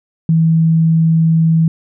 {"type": "tone", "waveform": "sine", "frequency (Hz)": 162.5, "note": "E3", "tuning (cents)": -24, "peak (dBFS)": -8, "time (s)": [0.29, 1.68], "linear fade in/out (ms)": 2, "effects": []}